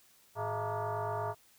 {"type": "tone with frequency modulation", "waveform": "sine", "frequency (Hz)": 107.8, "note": "A2", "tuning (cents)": -35, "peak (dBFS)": -32, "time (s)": [0.35, 1.35], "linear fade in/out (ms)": 50, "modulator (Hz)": 264, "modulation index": 4, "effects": ["white hiss -64 dBFS RMS until 1.58 s"]}